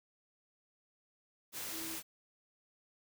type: tone in noise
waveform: sine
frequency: 323.6 Hz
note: E4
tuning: 32 cents flat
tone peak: -46 dBFS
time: 1.7-1.99 s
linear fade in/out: 50 ms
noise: white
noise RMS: -42 dBFS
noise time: 1.52-2.03 s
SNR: -7 dB
effects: none